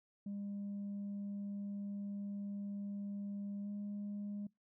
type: tone with pitch glide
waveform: sine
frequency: 201.6 to 204.5 Hz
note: G3 to G#3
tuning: +49 to -26 cents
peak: -38 dBFS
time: 0.26-4.47 s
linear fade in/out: 5 ms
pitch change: +25 cents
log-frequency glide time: 3.62-3.68 s
effects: noise-tail reverb RT60 0.2 s tail -25 dB re dry + tanh soft clip ceiling -38 dBFS